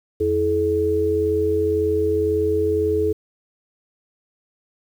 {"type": "tone cluster", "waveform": "sine", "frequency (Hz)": [85.8, 326.1, 428], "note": ["F2", "E4", "A4"], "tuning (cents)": [-30, -19, -48], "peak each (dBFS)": [-26, -25, -18], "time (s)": [0.2, 3.13], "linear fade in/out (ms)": 10, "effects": ["8-bit"]}